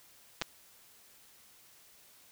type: clicks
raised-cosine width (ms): 0.2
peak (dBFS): -15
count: 2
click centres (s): 0.415 / 0.421
effects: white hiss -60 dBFS RMS until 2.31 s